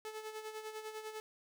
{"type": "tone with tremolo", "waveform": "sawtooth", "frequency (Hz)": 433.8, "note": "A4", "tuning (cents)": -25, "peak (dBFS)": -37, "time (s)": [0.05, 1.2], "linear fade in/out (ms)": 0, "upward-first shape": "sine", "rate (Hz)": 10, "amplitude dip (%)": 60, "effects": []}